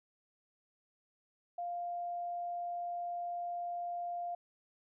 sine tone, 699 Hz, F5, 1 cent sharp, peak -36 dBFS, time 1.58-4.35 s, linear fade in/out 5 ms, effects none

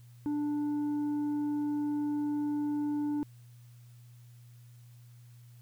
triangle tone with tanh clipping, 294.1 Hz, D4, 3 cents sharp, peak -30 dBFS, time 0.26-3.23 s, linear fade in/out 0 ms, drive 9 dB, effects added 120 Hz sine -51 dBFS peak until 5.61 s + white hiss -67 dBFS RMS until 5.61 s

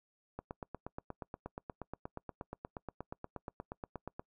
click train, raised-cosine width 1 ms, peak -27 dBFS, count 33, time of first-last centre 0.39-4.195 s, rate 8.41 Hz, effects noise-tail reverb RT60 0.1 s tail -25 dB re dry

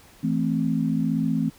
sine chord, A minor, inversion second, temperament equal, 164.81 / 220 / 261.6 Hz, E3 / A3 / C4, 0 / 0 / 0 cents, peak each -25 dBFS, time 0.23-1.5 s, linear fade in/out 10 ms, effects pink hiss -52 dBFS RMS until 1.58 s

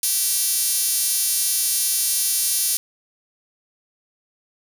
5% pulse tone with high-pass filter, 388.7 Hz, G4, 15 cents flat, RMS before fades -21 dBFS, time 0.03-2.77 s, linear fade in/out 2 ms, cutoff 7900 Hz, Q 3.7, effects 8-bit

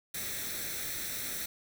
white noise with comb filter, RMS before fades -37 dBFS, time 0.14-1.46 s, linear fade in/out 5 ms, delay 0.51 ms, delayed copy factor +0.65, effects none

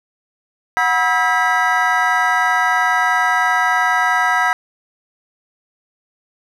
triangle tone cluster, 734 / 969 / 1292 / 1615 / 1962 Hz, F#5 / B5 / E6 / G#6 / B6, -14 / -33 / -35 / -49 / -12 cents, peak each -18 dBFS, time 0.77-4.53 s, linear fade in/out 0 ms, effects none

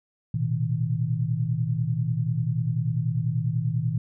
sine tone cluster, 115.2 / 125.4 / 159.2 Hz, A#2 / B2 / D#3, -20 / +27 / +40 cents, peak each -27 dBFS, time 0.34-3.98 s, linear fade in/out 5 ms, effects none

